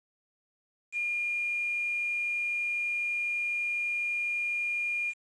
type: tone with quantisation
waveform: sine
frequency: 2416 Hz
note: D7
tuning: 48 cents sharp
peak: -28 dBFS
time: 0.92-5.14 s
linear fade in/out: 50 ms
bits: 8
effects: resampled to 22050 Hz